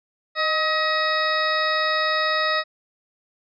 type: harmonic tone with a mistuned harmonic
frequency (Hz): 634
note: D#5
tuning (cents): +32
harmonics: 1 / 2 / 3 / 4 / 6 / 7 / 8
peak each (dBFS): -26 / -24 / -24 / -34 / -28 / -36 / -31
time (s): 0.35-2.64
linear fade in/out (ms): 50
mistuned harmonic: 1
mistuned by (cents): -40
effects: none